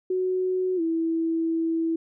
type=tone with pitch glide; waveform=sine; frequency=370 to 327.7 Hz; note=F#4 to E4; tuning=0 to -10 cents; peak=-22 dBFS; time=0.1-1.96 s; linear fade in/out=5 ms; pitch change=-210 cents; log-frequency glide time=0.76-0.81 s; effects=none